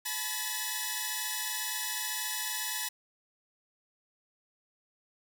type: tone cluster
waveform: 5% pulse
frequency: 858 / 992 / 1730 / 1911 Hz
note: A5 / B5 / A6 / A#6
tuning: -44 / +7 / -30 / +43 cents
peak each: -27 / -26 / -27 / -27 dBFS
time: 0.05-2.89 s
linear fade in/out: 10 ms
effects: none